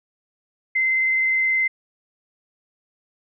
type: tone with vibrato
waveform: sine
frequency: 2068 Hz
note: C7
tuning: 21 cents flat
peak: -17 dBFS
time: 0.75-1.68 s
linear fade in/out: 10 ms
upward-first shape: sine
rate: 19 Hz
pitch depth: 10 cents each way
effects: none